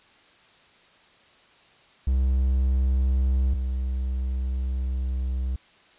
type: tone pair in turn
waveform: triangle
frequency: 65.1 / 64.32 Hz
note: C2 / C2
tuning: -8 / -29 cents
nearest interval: unison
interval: 21 cents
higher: first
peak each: -17 / -22 dBFS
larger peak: first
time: 2.07-3.54 / 3.54-5.56 s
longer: second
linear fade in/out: 5 ms
effects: white hiss -56 dBFS RMS until 5.98 s + resampled to 8000 Hz